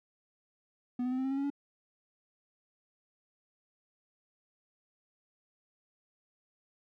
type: tone with pitch steps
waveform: triangle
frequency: 246.9 / 251.8 / 256.8 / 261.9 / 267.1 / 272.4 / 277.8 / 283.3 Hz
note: B3 / B3 / C4 / C4 / C4 / C#4 / C#4 / C#4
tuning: 0 / +34 / -32 / +2 / +36 / -30 / +4 / +38 cents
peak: -28 dBFS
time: 0.99-1.502 s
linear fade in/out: 5 ms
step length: 64 ms
effects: none